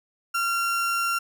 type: tone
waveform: 35% pulse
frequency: 1376 Hz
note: F6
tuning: 26 cents flat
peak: -21 dBFS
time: 0.34-1.19 s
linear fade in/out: 10 ms
effects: none